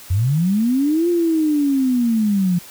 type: linear two-way sweep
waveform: sine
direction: up then down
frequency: 83.6 to 351.5 to 171.4 Hz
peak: -14 dBFS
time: 0.1-2.59 s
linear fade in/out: 10 ms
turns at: 1.09 s
effects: white hiss -40 dBFS RMS until 2.7 s